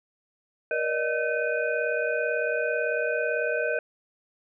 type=tone cluster; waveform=sine; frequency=475.5 / 580 / 618 / 1529 / 2478 Hz; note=A#4 / D5 / D#5 / G6 / D#7; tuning=+34 / -22 / -12 / -44 / -8 cents; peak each=-29 / -34 / -29 / -29 / -35 dBFS; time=0.71-3.79 s; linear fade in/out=2 ms; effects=none